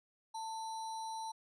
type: tone with sample-and-hold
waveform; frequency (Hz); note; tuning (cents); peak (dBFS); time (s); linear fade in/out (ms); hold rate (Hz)
sine; 890; A5; +20; -39; 0.34-1.32; 10; 4900
effects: resampled to 24000 Hz